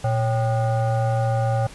sine tone with frequency modulation, 116.54 Hz, A#2, in tune, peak -18 dBFS, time 0.04-1.67 s, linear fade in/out 5 ms, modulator 668 Hz, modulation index 0.86, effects pink hiss -43 dBFS RMS until 1.74 s + resampled to 24000 Hz

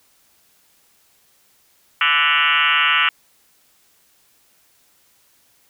sine tone with frequency modulation, 2093 Hz, C7, in tune, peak -13 dBFS, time 2.01-3.09 s, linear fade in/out 2 ms, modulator 154 Hz, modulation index 6, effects white hiss -58 dBFS RMS until 5.69 s

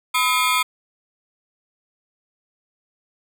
20% pulse ring-modulated tone, 1142 Hz, D6, 49 cents flat, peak -9 dBFS, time 0.14-0.63 s, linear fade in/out 10 ms, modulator 135 Hz, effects none

